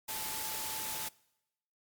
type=tone in noise; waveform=sine; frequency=872 Hz; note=A5; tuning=16 cents flat; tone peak=-45 dBFS; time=0.08-1.09 s; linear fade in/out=10 ms; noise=white; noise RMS=-38 dBFS; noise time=0.08-1.09 s; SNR=-10 dB; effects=noise-tail reverb RT60 0.9 s tail -24 dB re dry + MP3 96 kbps